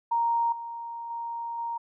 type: tone with level steps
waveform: sine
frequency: 932.3 Hz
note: A#5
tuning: in tune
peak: -22 / -34 / -31 / -29 dBFS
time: 0.11-1.78 s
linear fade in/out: 10 ms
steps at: 0.52 / 1.1 / 1.58 s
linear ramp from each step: 5 ms
effects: none